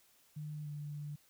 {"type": "tone with pitch glide", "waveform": "sine", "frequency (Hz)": [150.7, 147.34], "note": ["D3", "D3"], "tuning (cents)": [45, 6], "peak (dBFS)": -40, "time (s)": [0.36, 1.16], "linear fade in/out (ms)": 10, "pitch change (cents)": -39, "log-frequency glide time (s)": [0.62, 0.69], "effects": ["white hiss -68 dBFS RMS until 1.29 s"]}